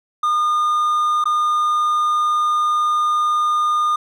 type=tone with dropouts; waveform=triangle; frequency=1217 Hz; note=D#6; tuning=39 cents flat; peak=-13 dBFS; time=0.23-3.96 s; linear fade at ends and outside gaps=5 ms; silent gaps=1.241-1.255 s; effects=none